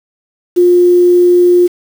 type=tone with quantisation; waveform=sine; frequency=354.3 Hz; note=F4; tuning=25 cents sharp; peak=-4 dBFS; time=0.56-1.68 s; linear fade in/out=20 ms; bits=5; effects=none